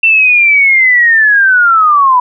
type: linear sweep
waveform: sine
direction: down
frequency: 2695 to 975 Hz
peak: -4 dBFS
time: 0.03-2.2 s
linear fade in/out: 5 ms
effects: none